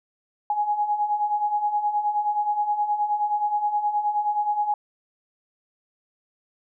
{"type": "beating tone pair", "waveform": "sine", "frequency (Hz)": [827, 836.5], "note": ["G#5", "G#5"], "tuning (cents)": [-8, 12], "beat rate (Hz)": 9.5, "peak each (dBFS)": [-28, -22], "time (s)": [0.5, 4.74], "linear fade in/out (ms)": 2, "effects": []}